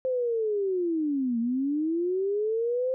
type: linear two-way sweep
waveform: sine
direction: down then up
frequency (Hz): 523.3 to 226.9 to 523.3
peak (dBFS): -24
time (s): 0.05-2.94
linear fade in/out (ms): 0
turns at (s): 1.39
effects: none